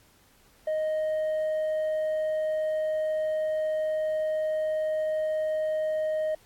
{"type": "tone with hard clipping", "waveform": "triangle", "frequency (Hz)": 622.3, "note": "D#5", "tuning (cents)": 0, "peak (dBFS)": -24, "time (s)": [0.67, 6.35], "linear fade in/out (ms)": 5, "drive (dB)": 1, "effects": ["pink hiss -60 dBFS RMS until 6.45 s", "AAC 64 kbps"]}